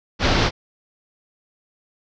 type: low-pass noise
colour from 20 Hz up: pink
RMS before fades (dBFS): -18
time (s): 0.19-0.51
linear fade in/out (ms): 50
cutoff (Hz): 5500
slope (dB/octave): 48
effects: none